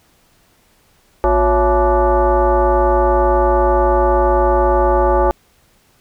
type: tone with frequency modulation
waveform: sine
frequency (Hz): 251.7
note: B3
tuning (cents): +33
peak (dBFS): -10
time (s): 1.24-5.31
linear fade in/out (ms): 0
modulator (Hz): 306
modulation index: 2.6
effects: pink hiss -55 dBFS RMS until 6 s